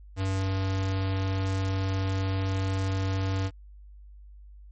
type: tone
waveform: square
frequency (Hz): 95.9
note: G2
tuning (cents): -37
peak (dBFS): -26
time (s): 0.16-3.51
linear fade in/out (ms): 50
effects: added 50 Hz sine -45 dBFS peak until 4.71 s + MP3 32 kbps